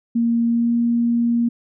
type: tone with pitch glide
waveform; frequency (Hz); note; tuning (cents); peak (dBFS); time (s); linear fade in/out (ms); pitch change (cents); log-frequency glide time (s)
sine; 233.1 to 235.5; A#3 to A#3; 0 to +18; -15; 0.15-1.49; 10; +18; 0.46-0.73
effects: none